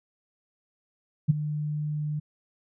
sine tone with ADSR envelope, 150.2 Hz, D3, 39 cents sharp, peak -13 dBFS, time 1.28-2.2 s, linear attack 21 ms, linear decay 16 ms, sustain -14 dB, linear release 13 ms, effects none

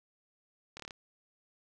slowing click train, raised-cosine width 0.2 ms, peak -26 dBFS, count 6, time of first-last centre 0.77-0.908 s, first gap 26 ms, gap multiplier 1.03, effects none

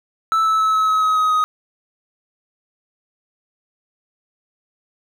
triangle tone with pitch steps, 1316 / 1306.9 / 1297.9 / 1288.9 / 1280 / 1271.2 / 1262.4 / 1253.7 Hz, E6 / E6 / E6 / E6 / D#6 / D#6 / D#6 / D#6, -3 / -15 / -27 / -39 / +49 / +37 / +25 / +13 cents, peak -12 dBFS, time 0.32-1.44 s, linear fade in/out 0 ms, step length 140 ms, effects none

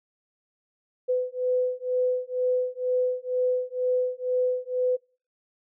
sine beating tone pair, 502 / 504.1 Hz, B4 / B4, +28 / +35 cents, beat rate 2.1 Hz, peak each -26 / -26 dBFS, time 1.08-4.97 s, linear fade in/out 20 ms, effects noise-tail reverb RT60 0.4 s tail -26 dB re dry

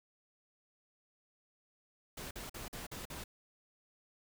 pink noise bursts, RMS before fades -45 dBFS, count 6, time 2.17-3.24 s, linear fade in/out 5 ms, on 140 ms, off 46 ms, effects none

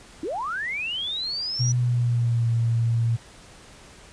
sine linear sweep, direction up, 278.2 to 5920 Hz, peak -26 dBFS, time 0.23-1.72 s, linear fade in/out 2 ms
sine tone with pitch glide, 123.47 to 115.87 Hz, B2 to A#2, 0 to -10 cents, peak -19 dBFS, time 1.59-3.17 s, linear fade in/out 20 ms, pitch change -110 cents, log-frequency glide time 1.71-2.51 s
effects pink hiss -48 dBFS RMS until 4.12 s + resampled to 22050 Hz

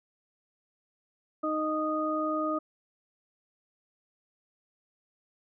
harmonic tone, 309.7 Hz, D#4, 8 cents flat, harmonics 1 / 2 / 4, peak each -31 / -32 / -31 dBFS, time 1.43-2.59 s, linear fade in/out 10 ms, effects none

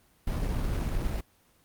brown noise with sample-and-hold, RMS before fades -29 dBFS, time 0.27-1.21 s, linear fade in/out 5 ms, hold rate 4900 Hz, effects pink hiss -64 dBFS RMS until 1.64 s + Opus 24 kbps

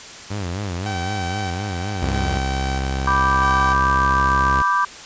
sawtooth tone with vibrato, 94.6 Hz, F#2, 39 cents sharp, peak -20 dBFS, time 0.3-2.38 s, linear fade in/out 10 ms, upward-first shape sine, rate 3.9 Hz, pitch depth 170 cents each way
sawtooth tone with tremolo, 769 Hz, G5, 33 cents flat, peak -22 dBFS, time 0.86-3.73 s, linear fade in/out 0 ms, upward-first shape square, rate 0.78 Hz, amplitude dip 45%
sawtooth tone, 66.8 Hz, C2, 36 cents sharp, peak -17 dBFS, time 2.02-4.62 s, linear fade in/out 5 ms
sine chord, G major, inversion first, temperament equal, 987.8 / 1174.7 / 1568 Hz, B5 / D6 / G6, 0 / 0 / 0 cents, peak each -20 / -18 / -22 dBFS, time 3.07-4.85 s, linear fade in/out 5 ms
effects white hiss -37 dBFS RMS until 5.05 s + resampled to 16000 Hz

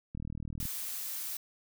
click train, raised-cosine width 5 ms, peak -27 dBFS, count 21, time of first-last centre 0.15-0.654 s, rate 39.7 Hz
blue noise, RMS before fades -38 dBFS, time 0.6-1.37 s, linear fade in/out 2 ms
effects none

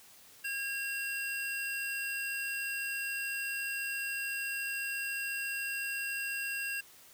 square tone pair together, 1626.8 / 2736 Hz, G#6 / F7, -36 / -36 cents, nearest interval major sixth, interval 900 cents, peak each -38 / -37 dBFS, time 0.44-6.81 s, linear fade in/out 10 ms, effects white hiss -57 dBFS RMS until 7.13 s

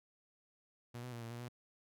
sawtooth tone with pitch steps, 120.1 / 124.6 / 118 / 115.3 / 119.2 / 121.7 Hz, B2 / B2 / A#2 / A#2 / A#2 / B2, -48 / +16 / +22 / -19 / +39 / -25 cents, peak -40 dBFS, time 0.94-1.486 s, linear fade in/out 10 ms, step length 91 ms, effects none

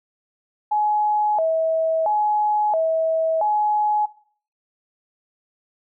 sine tone with vibrato, 738 Hz, F#5, 5 cents flat, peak -17 dBFS, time 0.71-4.06 s, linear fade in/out 10 ms, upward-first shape square, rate 0.74 Hz, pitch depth 230 cents each way, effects noise-tail reverb RT60 0.5 s tail -18 dB re dry

